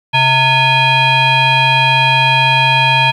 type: tone with frequency modulation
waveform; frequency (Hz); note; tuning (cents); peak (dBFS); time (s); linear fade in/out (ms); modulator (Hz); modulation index
sine; 1692; G#6; +32; -7; 0.13-3.12; 20; 779; 2
effects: tanh soft clip ceiling -3 dBFS + 8-bit